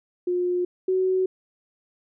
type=tone pair in turn; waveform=sine; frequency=357.3 / 373.8 Hz; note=F4 / F#4; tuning=+40 / +18 cents; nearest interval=minor second; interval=78 cents; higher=second; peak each=-21 / -19 dBFS; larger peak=second; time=0.27-0.65 / 0.88-1.26 s; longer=neither; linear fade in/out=5 ms; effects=none